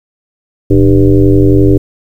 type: tone with frequency modulation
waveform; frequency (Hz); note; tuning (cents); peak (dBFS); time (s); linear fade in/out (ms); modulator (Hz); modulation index
sine; 207.7; G#3; 0; -3; 0.7-1.78; 10; 91.6; 2.4
effects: 7-bit